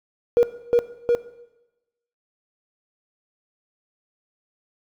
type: tone with echo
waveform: triangle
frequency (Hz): 476.9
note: A#4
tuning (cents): +39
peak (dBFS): -8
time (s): 0.37-0.43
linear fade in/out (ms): 0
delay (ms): 360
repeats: 2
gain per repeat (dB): -2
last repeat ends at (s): 1.15
effects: noise-tail reverb RT60 1.0 s tail -18 dB re dry + tanh soft clip ceiling -10 dBFS